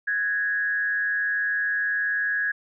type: tone with frequency modulation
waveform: sine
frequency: 1661.2 Hz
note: G#6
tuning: in tune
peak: -22 dBFS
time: 0.07-2.52 s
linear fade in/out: 10 ms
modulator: 159 Hz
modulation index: 0.49
effects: none